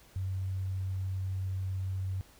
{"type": "tone", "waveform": "sine", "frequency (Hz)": 94.6, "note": "F#2", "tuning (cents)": 39, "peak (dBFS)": -31, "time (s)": [0.16, 2.21], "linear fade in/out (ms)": 0, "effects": ["added 50 Hz sine -63 dBFS peak until 2.39 s", "pink hiss -59 dBFS RMS until 2.39 s"]}